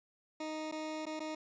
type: tone with dropouts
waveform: 20% pulse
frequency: 311.1 Hz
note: D#4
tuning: in tune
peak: -33 dBFS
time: 0.4-1.35 s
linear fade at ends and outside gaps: 5 ms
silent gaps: 0.715-0.722 / 1.056-1.065 / 1.195-1.202 s
effects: resampled to 16000 Hz + 12-bit